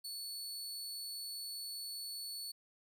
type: tone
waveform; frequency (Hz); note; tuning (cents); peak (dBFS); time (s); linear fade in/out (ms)
sawtooth; 4435; C#8; 0; -39; 0.04-2.52; 10
effects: none